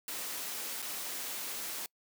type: noise with dropouts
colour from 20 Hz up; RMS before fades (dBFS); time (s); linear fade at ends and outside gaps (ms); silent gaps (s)
white; -39; 0.08-1.86; 1; 0.821-0.825
effects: noise-tail reverb RT60 0.1 s tail -26 dB re dry + high-pass 200 Hz 12 dB/octave